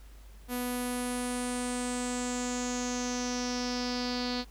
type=tone with low-pass filter sweep; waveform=sawtooth; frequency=246.9 Hz; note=B3; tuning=in tune; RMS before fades=-33 dBFS; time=0.48-4.45 s; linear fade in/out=50 ms; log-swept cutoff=12000 to 4400 Hz; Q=6.3; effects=added 50 Hz sine -48 dBFS peak until 4.5 s + pink hiss -60 dBFS RMS until 4.5 s